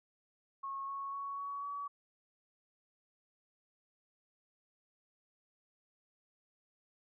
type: tone with pitch steps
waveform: sine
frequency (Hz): 1093 / 1103.8 / 1114.7 / 1125.7 / 1136.8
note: C#6 / C#6 / C#6 / C#6 / C#6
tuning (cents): -25 / -8 / +9 / +26 / +43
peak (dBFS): -38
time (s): 0.63-1.88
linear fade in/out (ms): 10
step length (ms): 250
effects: none